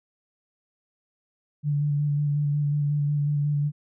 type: tone with vibrato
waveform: sine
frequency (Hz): 146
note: D3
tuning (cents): -10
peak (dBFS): -21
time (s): 1.63-3.72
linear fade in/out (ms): 50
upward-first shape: square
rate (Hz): 5.5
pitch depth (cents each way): 17
effects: none